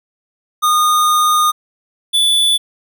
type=tone pair in turn; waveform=square; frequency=1227 / 3470 Hz; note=D#6 / A7; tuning=-25 / -25 cents; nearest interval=octave + tritone; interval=1800 cents; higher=second; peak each=-11 dBFS; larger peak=neither; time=0.62-1.52 / 2.13-2.58 s; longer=first; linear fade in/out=20 ms; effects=none